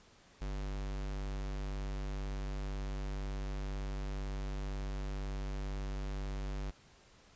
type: tone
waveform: square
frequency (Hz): 49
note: G1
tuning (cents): 0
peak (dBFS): -37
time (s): 0.41-6.71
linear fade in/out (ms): 10
effects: pink hiss -62 dBFS RMS until 7.35 s + resampled to 16000 Hz